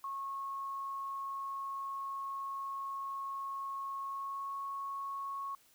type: tone with pitch glide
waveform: sine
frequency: 1094 to 1102.2 Hz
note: C#6 to C#6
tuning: -23 to -10 cents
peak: -37 dBFS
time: 0.04-5.55 s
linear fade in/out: 2 ms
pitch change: +13 cents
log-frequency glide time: 4.02-4.54 s
effects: white hiss -66 dBFS RMS until 5.74 s